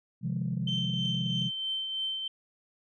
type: chord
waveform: sine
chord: F minor seventh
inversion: second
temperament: equal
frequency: 130.81 / 155.56 / 174.61 / 207.7 Hz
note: C3 / Eb3 / F3 / Ab3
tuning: 0 / 0 / 0 / 0 cents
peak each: -32 / -37 / -32 / -36 dBFS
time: 0.21-1.51 s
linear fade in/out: 50 ms
type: tone with tremolo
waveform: sine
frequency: 3100 Hz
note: G7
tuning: 20 cents flat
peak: -28 dBFS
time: 0.67-2.28 s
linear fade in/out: 5 ms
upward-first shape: triangle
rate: 3.1 Hz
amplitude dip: 45%
effects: tanh soft clip ceiling -21 dBFS